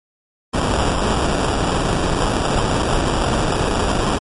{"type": "noise with sample-and-hold", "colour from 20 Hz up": "pink", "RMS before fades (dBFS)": -18, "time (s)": [0.53, 4.19], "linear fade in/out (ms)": 20, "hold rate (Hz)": 2100, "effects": ["MP3 48 kbps"]}